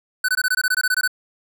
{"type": "tone bursts", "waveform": "square", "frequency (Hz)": 1503, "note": "F#6", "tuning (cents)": 27, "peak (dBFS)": -17, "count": 13, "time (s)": [0.24, 1.077], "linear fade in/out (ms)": 5, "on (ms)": 45, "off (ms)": 21, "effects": []}